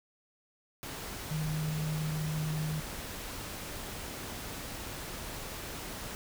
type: tone in noise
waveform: sine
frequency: 154.7 Hz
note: D#3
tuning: 10 cents flat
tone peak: -31 dBFS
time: 1.31-2.8 s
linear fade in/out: 0 ms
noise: pink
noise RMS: -41 dBFS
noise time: 0.83-6.15 s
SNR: +7 dB
effects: none